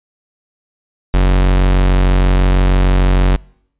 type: tone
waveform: 45% pulse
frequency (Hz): 46.34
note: F#1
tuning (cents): +3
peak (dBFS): -8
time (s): 1.14-3.36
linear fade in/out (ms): 0
effects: noise-tail reverb RT60 0.7 s tail -26 dB re dry + resampled to 8000 Hz

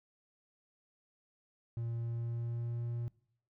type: tone with pitch glide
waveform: triangle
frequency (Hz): 116.54 to 118.44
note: A#2 to A#2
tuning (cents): 0 to +28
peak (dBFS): -33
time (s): 1.77-3.08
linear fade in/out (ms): 0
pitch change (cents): +28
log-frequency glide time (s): 1.96-2.85
effects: noise-tail reverb RT60 0.6 s tail -22 dB re dry

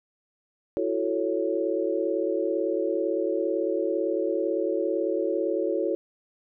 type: chord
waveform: sine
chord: F# minor seventh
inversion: third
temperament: equal with one note detuned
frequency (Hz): 332.1 / 370 / 440 / 554.4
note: E4 / F#4 / A4 / C#5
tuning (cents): +13 / 0 / 0 / 0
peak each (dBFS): -29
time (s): 0.77-5.95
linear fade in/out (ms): 0
effects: none

